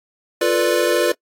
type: chord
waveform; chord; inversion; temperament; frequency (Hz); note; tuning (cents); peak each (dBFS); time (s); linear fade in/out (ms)
square; B half-diminished seventh; second; equal; 349.2 / 440 / 493.9 / 587.3; F4 / A4 / B4 / D5; 0 / 0 / 0 / 0; -21 / -24 / -20 / -21; 0.41-1.12; 5
effects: noise-tail reverb RT60 0.1 s tail -26 dB re dry + AAC 48 kbps